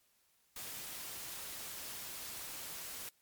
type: noise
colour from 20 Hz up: white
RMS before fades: -45 dBFS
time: 0.56-3.09 s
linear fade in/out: 2 ms
effects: white hiss -73 dBFS RMS until 3.21 s + MP3 96 kbps